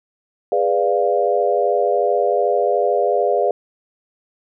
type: chord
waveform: sine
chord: G# diminished seventh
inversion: none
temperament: equal with one note detuned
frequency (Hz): 411.2 / 493.9 / 587.3 / 698.5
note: G#4 / B4 / D5 / F5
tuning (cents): -17 / 0 / 0 / 0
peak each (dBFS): -20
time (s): 0.52-3.51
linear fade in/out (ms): 2
effects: none